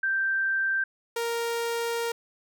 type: tone pair in turn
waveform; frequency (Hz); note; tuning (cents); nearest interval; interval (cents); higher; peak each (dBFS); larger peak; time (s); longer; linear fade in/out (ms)
sine / sawtooth; 1568 / 466.2; G6 / A#4; 0 / 0; octave + major sixth; 2100; first; -23; neither; 0.03-0.84 / 1.16-2.12; second; 5
effects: none